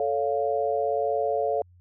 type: chord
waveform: sine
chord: A augmented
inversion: none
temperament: equal with one note detuned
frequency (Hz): 440 / 561.5 / 698.5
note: A4 / C#5 / E#5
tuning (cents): 0 / +22 / 0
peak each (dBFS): -27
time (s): 0-1.62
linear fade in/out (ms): 2
effects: added 89 Hz sine -52 dBFS peak until 1.8 s